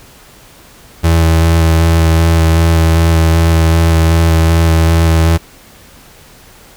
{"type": "tone with vibrato", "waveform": "35% pulse", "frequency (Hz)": 82, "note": "E2", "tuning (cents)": -9, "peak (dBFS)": -5, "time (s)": [1.03, 5.38], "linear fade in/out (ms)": 20, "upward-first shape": "square", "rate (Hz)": 2.6, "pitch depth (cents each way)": 14, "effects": ["pink hiss -40 dBFS RMS until 6.76 s"]}